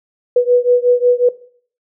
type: beating tone pair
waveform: sine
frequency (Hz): 488.5 / 494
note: B4 / B4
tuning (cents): -19 / 0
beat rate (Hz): 5.5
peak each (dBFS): -12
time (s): 0.36-1.29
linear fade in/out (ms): 5
effects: noise-tail reverb RT60 0.5 s tail -17 dB re dry